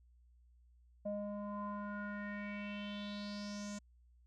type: tone with low-pass filter sweep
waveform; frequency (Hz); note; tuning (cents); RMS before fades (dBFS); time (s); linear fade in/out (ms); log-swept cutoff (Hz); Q
square; 205.3; G#3; -20; -43; 1.05-3.79; 10; 610 to 7100; 5.1
effects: added 60 Hz sine -63 dBFS peak until 4.26 s